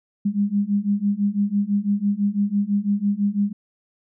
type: beating tone pair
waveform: sine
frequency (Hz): 199.8 / 205.8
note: G3 / G#3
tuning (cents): +33 / -16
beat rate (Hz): 6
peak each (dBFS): -22 / -21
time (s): 0.25-3.53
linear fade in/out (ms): 10
effects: none